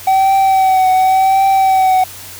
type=tone with vibrato; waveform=triangle; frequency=762 Hz; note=G5; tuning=49 cents flat; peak=-6 dBFS; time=0.07-2.04 s; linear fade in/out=5 ms; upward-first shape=triangle; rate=0.9 Hz; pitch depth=38 cents each way; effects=added 94 Hz sine -41 dBFS peak until 2.39 s + white hiss -32 dBFS RMS until 2.39 s